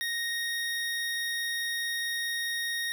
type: tone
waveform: 25% pulse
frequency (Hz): 1864.7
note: A#6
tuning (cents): 0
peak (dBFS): -26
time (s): 0.01-2.92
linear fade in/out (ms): 0
effects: none